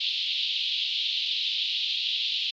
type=band-pass noise; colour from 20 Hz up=white; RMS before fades=-28 dBFS; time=0-2.51 s; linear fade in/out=10 ms; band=2900 to 4000 Hz; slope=48 dB/octave; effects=MP3 96 kbps